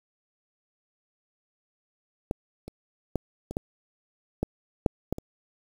clicks, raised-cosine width 2 ms, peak -14 / -26 / -12 / -22 / -14 / -12 / -6 / -13 / -22 dBFS, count 9, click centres 2.311 / 2.68 / 3.157 / 3.51 / 3.569 / 4.43 / 4.862 / 5.126 / 5.184 s, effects 7-bit

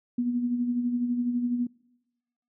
sine tone with tremolo, 242.9 Hz, B3, 29 cents flat, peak -22 dBFS, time 0.18-1.67 s, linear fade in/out 5 ms, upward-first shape sine, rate 12 Hz, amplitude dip 50%, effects noise-tail reverb RT60 1.0 s tail -24 dB re dry

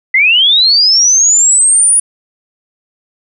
sine linear sweep, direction up, 1989 to 9790 Hz, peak -5 dBFS, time 0.14-2 s, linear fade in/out 5 ms, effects none

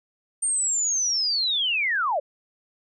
sine linear sweep, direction down, 8870 to 522 Hz, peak -21 dBFS, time 0.42-2.2 s, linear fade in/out 10 ms, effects none

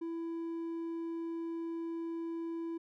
sine tone with hard clipping, 332.2 Hz, E4, 13 cents sharp, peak -37 dBFS, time 0.01-2.78 s, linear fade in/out 10 ms, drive 3 dB, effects none

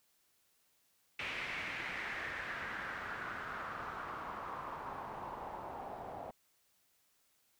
white noise with low-pass filter sweep, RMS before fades -43 dBFS, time 1.19-6.31 s, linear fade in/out 5 ms, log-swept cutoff 2400 to 720 Hz, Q 3.3, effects white hiss -74 dBFS RMS until 7.59 s

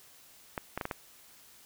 clicks, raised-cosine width 0.5 ms, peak -18 dBFS, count 5, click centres 0.578 / 0.776 / 0.812 / 0.854 / 0.912 s, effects white hiss -57 dBFS RMS until 1.65 s

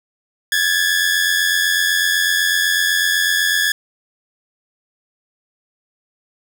sawtooth tone pair together, 1652 / 1740 Hz, G#6 / A6, -10 / -20 cents, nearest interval minor second, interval 90 cents, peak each -14 dBFS, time 0.52-3.72 s, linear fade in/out 2 ms, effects none

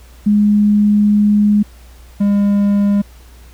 sine / triangle tone pair in turn, 207.7 / 202.4 Hz, G#3 / G#3, 0 / -44 cents, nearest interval unison, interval 44 cents, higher first, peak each -8 dBFS, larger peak neither, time 0.26-1.63 / 2.2-3.02 s, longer first, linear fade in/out 10 ms, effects added 60 Hz sine -38 dBFS peak until 3.53 s + pink hiss -47 dBFS RMS until 3.53 s

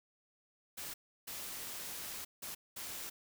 white noise bursts at uneven times, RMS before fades -44 dBFS, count 4, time 0.77-0.94 / 1.27-2.25 / 2.42-2.55 / 2.76-3.1 s, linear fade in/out 10 ms, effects none

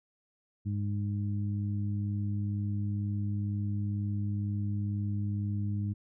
harmonic tone, 102.1 Hz, G#2, 29 cents flat, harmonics 1 / 2 / 3, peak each -30 / -36 / -44 dBFS, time 0.65-5.94 s, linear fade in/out 20 ms, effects none

